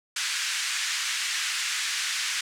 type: band-pass noise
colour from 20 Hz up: pink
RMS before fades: -29 dBFS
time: 0.16-2.41 s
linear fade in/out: 5 ms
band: 1600 to 8400 Hz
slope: 24 dB/octave
effects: none